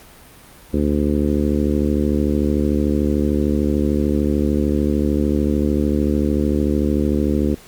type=harmonic tone; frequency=73.4 Hz; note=D2; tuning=in tune; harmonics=1 / 2 / 3 / 4 / 5 / 6 / 7; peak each=-21 / -28 / -20 / -21 / -24 / -28 / -29 dBFS; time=0.73-7.55 s; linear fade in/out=10 ms; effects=pink hiss -44 dBFS RMS until 7.67 s + Opus 48 kbps